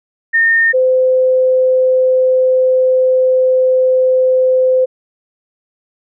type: tone pair in turn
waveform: sine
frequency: 1826 / 514.3 Hz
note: A#6 / C5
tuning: -36 / -30 cents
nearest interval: octave + minor seventh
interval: 2194 cents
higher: first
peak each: -8 dBFS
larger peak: neither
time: 0.33-0.73 / 0.73-4.86 s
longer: second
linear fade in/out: 20 ms
effects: none